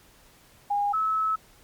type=tone pair in turn; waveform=sine; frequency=815 / 1297.8 Hz; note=G#5 / E6; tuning=-33 / -27 cents; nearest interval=minor sixth; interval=806 cents; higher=second; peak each=-22 dBFS; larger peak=neither; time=0.7-0.93 / 0.93-1.36 s; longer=second; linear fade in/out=10 ms; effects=pink hiss -56 dBFS RMS until 1.63 s + MP3 96 kbps